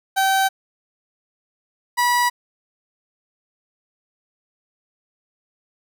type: tone pair in turn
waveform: 30% pulse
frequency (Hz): 772 / 972.7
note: G5 / B5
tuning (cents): -27 / -27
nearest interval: major third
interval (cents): 400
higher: second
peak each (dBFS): -13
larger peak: neither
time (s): 0.16-0.49 / 1.97-2.3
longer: neither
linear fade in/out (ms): 20
effects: none